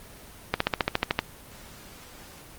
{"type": "slowing click train", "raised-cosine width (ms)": 0.3, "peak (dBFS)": -5, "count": 10, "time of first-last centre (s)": [0.54, 1.19], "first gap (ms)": 64, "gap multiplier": 1.03, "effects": ["pink hiss -47 dBFS RMS until 2.58 s", "Opus 24 kbps"]}